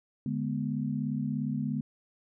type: chord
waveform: sine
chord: G# diminished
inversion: second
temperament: equal with one note detuned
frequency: 146.83 / 209.8 / 246.9 Hz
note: D3 / G#3 / B3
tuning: 0 / +18 / 0 cents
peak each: -33 dBFS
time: 0.26-1.81 s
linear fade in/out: 2 ms
effects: none